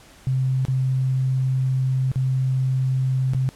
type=tone with dropouts; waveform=sine; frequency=130.8 Hz; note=C3; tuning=in tune; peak=-18 dBFS; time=0.27-3.49 s; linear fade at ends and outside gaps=0 ms; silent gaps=0.651-0.683 / 2.116-2.158 / 3.335-3.347 s; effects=pink hiss -49 dBFS RMS until 3.55 s + low-pass 11000 Hz 12 dB/octave

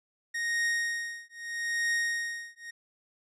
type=tone with tremolo; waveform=45% pulse; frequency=1865 Hz; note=A#6; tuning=in tune; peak=-25 dBFS; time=0.34-2.71 s; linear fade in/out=10 ms; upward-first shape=triangle; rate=0.79 Hz; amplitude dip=100%; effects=low-pass 9000 Hz 12 dB/octave

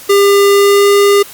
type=tone with pitch glide; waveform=square; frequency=401 to 403.8 Hz; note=G4 to G#4; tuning=+39 to -49 cents; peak=-6 dBFS; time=0.09-1.23 s; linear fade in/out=10 ms; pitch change=+12 cents; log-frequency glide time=0.5-0.89 s; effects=white hiss -33 dBFS RMS until 1.33 s + Opus 48 kbps

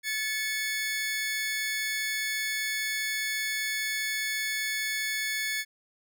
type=tone pair together; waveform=sawtooth; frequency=1733 / 2205 Hz; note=A6 / C#7; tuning=-27 / -10 cents; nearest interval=major third; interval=417 cents; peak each=-28 dBFS; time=0.03-5.65 s; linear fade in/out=50 ms; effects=none

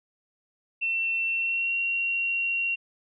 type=tone with pitch glide; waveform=sine; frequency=2698 to 2747 Hz; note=E7 to F7; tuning=+40 to -29 cents; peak=-24 dBFS; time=0.81-2.76 s; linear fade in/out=20 ms; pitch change=+31 cents; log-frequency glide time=1.31-1.75 s; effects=none

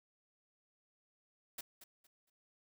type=noise with echo; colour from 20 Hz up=white; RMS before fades=-44 dBFS; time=1.58-1.61 s; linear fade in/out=5 ms; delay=230 ms; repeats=3; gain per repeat=-12 dB; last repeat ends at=2.3 s; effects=none

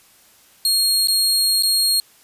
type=tone with dropouts; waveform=sawtooth; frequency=4266 Hz; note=C8; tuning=33 cents sharp; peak=-12 dBFS; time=0.65-2 s; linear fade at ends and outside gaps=1 ms; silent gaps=1.073-1.083 / 1.625-1.633 s; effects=white hiss -52 dBFS RMS until 2.23 s + resampled to 32000 Hz

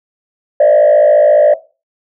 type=tone with frequency modulation; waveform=sine; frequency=597 Hz; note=D5; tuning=28 cents sharp; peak=-3 dBFS; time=0.6-1.54 s; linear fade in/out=5 ms; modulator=54.5 Hz; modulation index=1; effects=noise-tail reverb RT60 0.3 s tail -18 dB re dry + tanh soft clip ceiling -2 dBFS

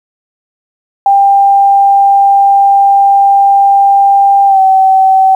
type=tone with pitch glide; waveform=sine; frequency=794 to 765.2 Hz; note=G5 to G5; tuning=+22 to -42 cents; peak=-3 dBFS; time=1.06-5.35 s; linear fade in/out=2 ms; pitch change=-64 cents; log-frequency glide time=4.46-4.6 s; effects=7-bit

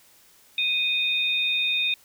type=tone pair together; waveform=sine; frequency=2489 / 3666 Hz; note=D#7 / A#7; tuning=0 / -30 cents; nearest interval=perfect fifth; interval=670 cents; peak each=-24 dBFS; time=0.58-1.94 s; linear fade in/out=2 ms; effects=white hiss -56 dBFS RMS until 2.04 s

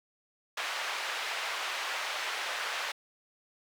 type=band-pass noise; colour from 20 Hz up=white; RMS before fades=-35 dBFS; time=0.57-2.92 s; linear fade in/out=5 ms; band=650 to 2800 Hz; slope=12 dB/octave; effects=high-pass 400 Hz 12 dB/octave

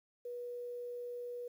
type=tone with quantisation; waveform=sine; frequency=485.4 Hz; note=B4; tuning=30 cents flat; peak=-40 dBFS; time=0.25-1.48 s; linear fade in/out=5 ms; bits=11; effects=none

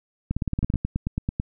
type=two click trains; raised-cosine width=5 ms; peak=-12 / -12 dBFS; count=9 / 8; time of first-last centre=0.31-0.757 / 0.63-1.399 s; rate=17.9 / 9.1 Hz; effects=none

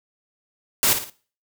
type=noise with echo; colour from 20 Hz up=white; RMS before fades=-18 dBFS; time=0.83-0.93 s; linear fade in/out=0 ms; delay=56 ms; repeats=3; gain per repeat=-8 dB; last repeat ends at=1.098 s; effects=noise-tail reverb RT60 0.4 s tail -19 dB re dry

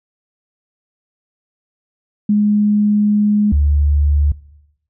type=tone pair in turn; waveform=sine; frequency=208.4 / 72.83 Hz; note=G#3 / D2; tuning=+6 / -14 cents; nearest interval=octave + tritone; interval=1820 cents; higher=first; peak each=-10 dBFS; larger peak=neither; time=2.29-3.52 / 3.52-4.32 s; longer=first; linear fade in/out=5 ms; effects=noise-tail reverb RT60 0.9 s tail -21 dB re dry

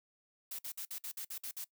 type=noise bursts; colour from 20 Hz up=blue; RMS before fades=-42 dBFS; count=9; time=0.51-1.644 s; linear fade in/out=5 ms; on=78 ms; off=54 ms; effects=noise-tail reverb RT60 0.1 s tail -21 dB re dry

